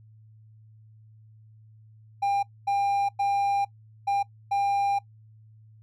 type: tone bursts at uneven times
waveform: triangle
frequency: 800 Hz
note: G5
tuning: 35 cents sharp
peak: -20 dBFS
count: 5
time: 2.22-2.43 / 2.67-3.09 / 3.19-3.65 / 4.07-4.23 / 4.51-4.99 s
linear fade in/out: 10 ms
effects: noise-tail reverb RT60 0.1 s tail -21 dB re dry + added 109 Hz sine -50 dBFS peak until 5.82 s